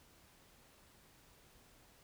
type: silence
effects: pink hiss -65 dBFS RMS until 2.03 s